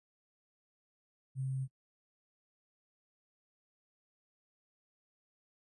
sine tone with sample-and-hold, 132.7 Hz, C3, 25 cents sharp, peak -33 dBFS, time 1.35-1.68 s, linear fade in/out 50 ms, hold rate 8820 Hz, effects noise-tail reverb RT60 0.1 s tail -23 dB re dry + resampled to 24000 Hz

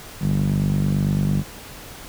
sawtooth tone with band-pass filter, 49 Hz, G1, in tune, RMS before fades -20 dBFS, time 0.2-1.44 s, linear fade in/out 50 ms, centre 170 Hz, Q 5.5, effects pink hiss -39 dBFS RMS until 2.08 s

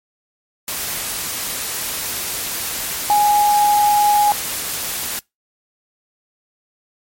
sine tone in noise, 830 Hz, G#5, 1 cent flat, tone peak -11 dBFS, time 3.1-4.32 s, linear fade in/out 0 ms, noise white, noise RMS -24 dBFS, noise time 0.68-5.19 s, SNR +10 dB, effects noise-tail reverb RT60 0.2 s tail -25 dB re dry + MP3 64 kbps

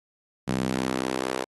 sawtooth tone with high-pass filter sweep, 64.5 Hz, C2, 24 cents flat, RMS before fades -28 dBFS, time 0.47-1.45 s, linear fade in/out 20 ms, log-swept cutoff 170 to 440 Hz, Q 1.6, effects AAC 32 kbps

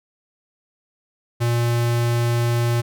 square tone, 118.6 Hz, A#2, 30 cents sharp, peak -18 dBFS, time 1.4-2.82 s, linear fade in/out 20 ms, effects none

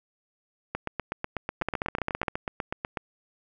two click trains, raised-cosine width 0.5 ms, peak -12 / -14 dBFS, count 11 / 19, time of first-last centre 1.62-2.282 / 0.75-2.972 s, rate 15.1 / 8.1 Hz, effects none

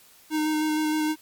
square tone with vibrato, 308.3 Hz, D#4, 16 cents flat, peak -23 dBFS, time 0.3-1.16 s, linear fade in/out 50 ms, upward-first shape square, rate 6.4 Hz, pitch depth 11 cents each way, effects white hiss -54 dBFS RMS until 1.21 s + MP3 96 kbps

